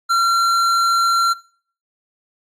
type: tone with tanh clipping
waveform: sine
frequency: 1367 Hz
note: F6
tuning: 37 cents flat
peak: -15 dBFS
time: 0.09-1.34 s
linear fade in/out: 20 ms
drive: 14 dB
effects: noise-tail reverb RT60 0.5 s tail -22 dB re dry + AAC 64 kbps